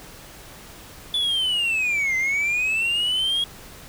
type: linear two-way sweep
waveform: sine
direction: down then up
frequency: 3477 to 2052 to 3303 Hz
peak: -17 dBFS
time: 1.14-3.44 s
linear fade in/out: 2 ms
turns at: 2.16 s
effects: tanh soft clip ceiling -19 dBFS + pink hiss -43 dBFS RMS until 3.88 s